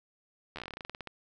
slowing click train, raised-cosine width 0.3 ms, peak -24 dBFS, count 17, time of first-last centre 0.56-1.073 s, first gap 12 ms, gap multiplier 1.12, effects none

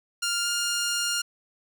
10% pulse tone with pitch glide, 1400 to 1408.1 Hz, F6 to F6, +4 to +14 cents, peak -16 dBFS, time 0.22-1.22 s, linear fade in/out 10 ms, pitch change +10 cents, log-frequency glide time 0.43-0.48 s, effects none

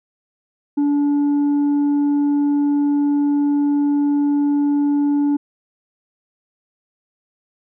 sine tone with tanh clipping, 288.5 Hz, D4, 31 cents flat, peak -15 dBFS, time 0.77-5.37 s, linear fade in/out 10 ms, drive 3 dB, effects none

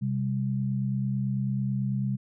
sine tone pair together, 129.83 / 198.9 Hz, C3 / G3, -13 / +25 cents, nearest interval perfect fifth, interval 738 cents, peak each -27 / -29 dBFS, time 0.01-2.17 s, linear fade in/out 20 ms, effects none

